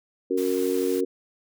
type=harmonic tone; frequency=92.5 Hz; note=F#2; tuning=in tune; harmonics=3 / 4 / 5; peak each=-27 / -25 / -26 dBFS; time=0.3-1.05 s; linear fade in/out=10 ms
type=noise; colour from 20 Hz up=white; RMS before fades=-39 dBFS; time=0.37-1.01 s; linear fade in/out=10 ms
effects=none